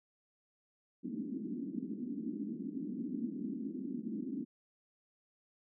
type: band-pass noise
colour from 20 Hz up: white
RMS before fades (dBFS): -40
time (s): 1.03-4.45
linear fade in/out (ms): 20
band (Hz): 200 to 300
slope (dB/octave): 48
effects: none